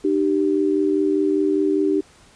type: tone pair together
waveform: sine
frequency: 303.3 / 388.3 Hz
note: D#4 / G4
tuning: -44 / -16 cents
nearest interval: major third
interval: 428 cents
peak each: -19 dBFS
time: 0.04-2.01 s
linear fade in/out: 10 ms
effects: pink hiss -51 dBFS RMS until 2.35 s + resampled to 22050 Hz